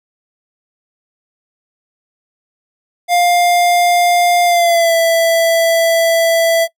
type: tone with pitch glide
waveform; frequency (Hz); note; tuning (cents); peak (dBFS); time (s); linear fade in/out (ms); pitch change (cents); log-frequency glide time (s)
square; 703 to 663.5; F5 to E5; +11 to +11; -10; 3.08-6.68; 50; -100; 4.45-4.94
effects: noise-tail reverb RT60 0.1 s tail -22 dB re dry